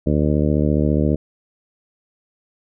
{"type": "harmonic tone", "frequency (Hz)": 74.7, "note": "D2", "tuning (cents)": 30, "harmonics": [1, 2, 3, 4, 5, 6, 7, 8], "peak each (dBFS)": [-21, -20, -21, -22, -27, -27, -28, -29], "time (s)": [0.06, 1.16], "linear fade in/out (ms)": 10, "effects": []}